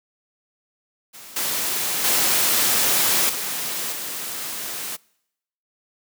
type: noise with level steps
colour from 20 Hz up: white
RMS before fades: -41 / -24 / -19 / -27 / -30 dBFS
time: 1.13-4.97 s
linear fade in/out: 20 ms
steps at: 1.36 / 2.04 / 3.29 / 3.92 s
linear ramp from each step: 5 ms
effects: noise-tail reverb RT60 0.8 s tail -25 dB re dry + high-pass 150 Hz 12 dB/octave